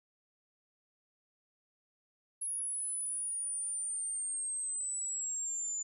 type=linear sweep; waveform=sine; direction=down; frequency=10548 to 7020 Hz; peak=-34 dBFS; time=2.41-5.83 s; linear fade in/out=10 ms; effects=none